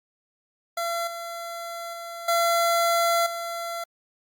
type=tone with level steps; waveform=25% pulse; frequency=680 Hz; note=F5; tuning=46 cents flat; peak=-22 / -29 / -31 / -16 / -26 dBFS; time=0.77-3.84 s; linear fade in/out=5 ms; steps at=1.07 / 1.93 / 2.28 / 3.26 s; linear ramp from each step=5 ms; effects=Opus 48 kbps